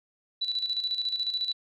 sine tone with tremolo, 3958 Hz, B7, 3 cents sharp, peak -25 dBFS, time 0.41-1.53 s, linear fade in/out 10 ms, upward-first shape square, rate 14 Hz, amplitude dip 60%, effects none

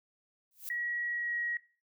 violet noise with exponential growth, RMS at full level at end -36 dBFS, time 0.51-0.69 s, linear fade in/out 1 ms, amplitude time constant 38 ms
sine tone with pitch glide, 1914 to 1900.8 Hz, A#6 to A#6, +45 to +33 cents, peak -32 dBFS, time 0.7-1.57 s, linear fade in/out 2 ms, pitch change -12 cents, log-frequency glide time 1.1-1.35 s
effects noise-tail reverb RT60 0.4 s tail -19 dB re dry

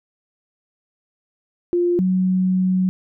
sine tone pair in turn, 350.1 / 185.46 Hz, F4 / F#3, +4 / +4 cents, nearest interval major seventh, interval 1100 cents, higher first, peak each -15 dBFS, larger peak neither, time 1.73-1.99 / 1.99-2.89 s, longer second, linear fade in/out 0 ms, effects none

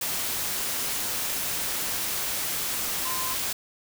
sine tone in noise, 1032 Hz, C6, 24 cents flat, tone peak -33 dBFS, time 3.05-3.34 s, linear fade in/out 5 ms, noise white, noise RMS -29 dBFS, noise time 0.01-3.53 s, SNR -7 dB, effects none

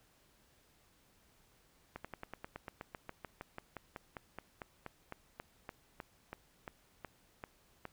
slowing click train, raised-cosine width 0.5 ms, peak -28 dBFS, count 29, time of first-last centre 1.96-7.853 s, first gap 86 ms, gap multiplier 1.06, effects pink hiss -69 dBFS RMS until 7.92 s

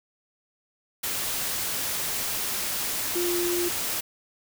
sine tone in noise, 350 Hz, F4, 4 cents sharp, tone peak -25 dBFS, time 3.15-3.69 s, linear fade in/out 10 ms, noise white, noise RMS -29 dBFS, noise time 1.03-4.01 s, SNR +1 dB, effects none

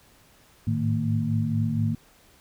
sine tone cluster, 104.4 / 108.7 / 154.9 / 227.7 Hz, G#2 / A2 / D#3 / A#3, +10 / -21 / -7 / -40 cents, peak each -31 / -26 / -28 / -27 dBFS, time 0.67-1.95 s, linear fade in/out 5 ms, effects pink hiss -57 dBFS RMS until 2.4 s

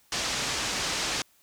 white low-pass noise, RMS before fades -30 dBFS, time 0.12-1.22 s, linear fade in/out 2 ms, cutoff 6700 Hz, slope 24 dB/octave, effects white hiss -63 dBFS RMS until 1.42 s

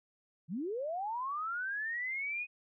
sine linear sweep, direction up, 141.4 to 2509 Hz, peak -34 dBFS, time 0.48-2.47 s, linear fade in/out 50 ms, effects none

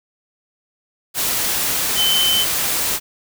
sine tone in noise, 3065 Hz, G7, 40 cents flat, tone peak -15 dBFS, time 1.95-2.46 s, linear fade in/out 50 ms, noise white, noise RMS -20 dBFS, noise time 1.14-3 s, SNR +2 dB, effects none

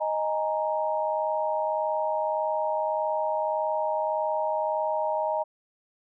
sine chord, D# suspended fourth, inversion none, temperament equal, 622.3 / 830.6 / 932.3 Hz, D#5 / G#5 / A#5, 0 / 0 / 0 cents, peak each -27 / -31 / -29 dBFS, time 0-5.44 s, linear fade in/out 20 ms, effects none

